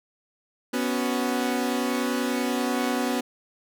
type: chord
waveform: sawtooth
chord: B suspended second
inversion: none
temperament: equal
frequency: 246.9 / 277.2 / 370 Hz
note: B3 / C#4 / F#4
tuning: 0 / 0 / 0 cents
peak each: -22 / -25 / -28 dBFS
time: 0.73-3.21 s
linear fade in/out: 10 ms
effects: none